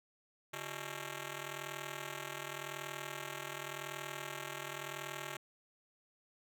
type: ring-modulated tone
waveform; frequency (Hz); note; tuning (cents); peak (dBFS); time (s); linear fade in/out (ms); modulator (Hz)
5% pulse; 246.9; B3; 0; -27; 0.53-5.37; 5; 103
effects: none